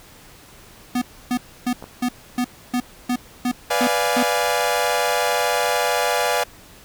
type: tone bursts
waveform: square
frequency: 246.9 Hz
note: B3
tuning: in tune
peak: -19 dBFS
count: 10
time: 0.95-4.23 s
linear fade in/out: 5 ms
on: 67 ms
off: 290 ms
type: clicks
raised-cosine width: 1 ms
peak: -21 dBFS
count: 2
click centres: 1.825 / 1.841 s
type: chord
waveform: sawtooth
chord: B diminished seventh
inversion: none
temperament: equal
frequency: 493.9 / 587.3 / 698.5 / 830.6 Hz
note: B4 / D5 / F5 / Ab5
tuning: 0 / 0 / 0 / 0 cents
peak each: -20 dBFS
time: 3.7-6.44 s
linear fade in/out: 10 ms
effects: pink hiss -46 dBFS RMS until 6.84 s